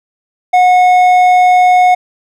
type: tone with hard clipping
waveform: sine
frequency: 728 Hz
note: F#5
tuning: 28 cents flat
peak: -6 dBFS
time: 0.53-1.95 s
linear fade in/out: 10 ms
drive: 6 dB
effects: none